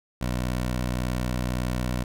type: tone with vibrato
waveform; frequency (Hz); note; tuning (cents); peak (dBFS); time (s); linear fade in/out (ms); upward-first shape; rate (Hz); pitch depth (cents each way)
15% pulse; 61.8; B1; +2; -19; 0.21-2.04; 5; triangle; 17; 32
effects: none